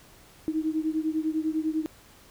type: beating tone pair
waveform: sine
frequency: 311.1 / 321.1 Hz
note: D#4 / E4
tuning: 0 / -45 cents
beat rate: 10 Hz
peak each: -27 / -29 dBFS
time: 0.48-1.86 s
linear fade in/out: 0 ms
effects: pink hiss -54 dBFS RMS until 2.3 s